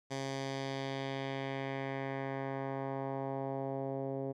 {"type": "tone with low-pass filter sweep", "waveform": "10% pulse", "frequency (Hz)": 135.6, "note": "C#3", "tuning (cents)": -38, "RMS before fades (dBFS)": -38, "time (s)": [0.1, 4.33], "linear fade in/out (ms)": 20, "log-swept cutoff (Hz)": [6500, 500], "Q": 1.4, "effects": []}